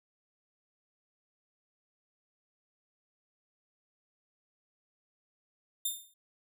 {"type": "tone with exponential decay", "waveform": "5% pulse", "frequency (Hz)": 3616, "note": "A7", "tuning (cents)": 47, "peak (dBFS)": -20, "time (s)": [5.85, 6.14], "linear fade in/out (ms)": 5, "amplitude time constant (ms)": 62, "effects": []}